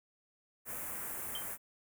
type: band-stop noise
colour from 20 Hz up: white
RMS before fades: -41 dBFS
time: 0.65-1.58 s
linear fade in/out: 50 ms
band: 2100 to 8400 Hz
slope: 24 dB/octave
type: tone with exponential decay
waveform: triangle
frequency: 3136 Hz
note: G7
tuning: in tune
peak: -34 dBFS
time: 1.35-1.48 s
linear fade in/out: 2 ms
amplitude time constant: 28 ms
effects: none